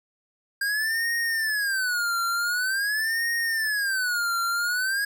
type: tone with vibrato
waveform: square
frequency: 1600 Hz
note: G6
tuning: 35 cents sharp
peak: -24 dBFS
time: 0.61-5.05 s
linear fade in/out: 5 ms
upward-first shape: sine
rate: 0.46 Hz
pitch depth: 260 cents each way
effects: none